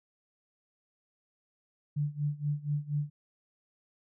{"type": "tone with tremolo", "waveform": "sine", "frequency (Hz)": 146.83, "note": "D3", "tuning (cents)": 0, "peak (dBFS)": -26, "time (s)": [1.96, 3.1], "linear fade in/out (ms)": 10, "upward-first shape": "sine", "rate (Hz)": 4.2, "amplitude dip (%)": 90, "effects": []}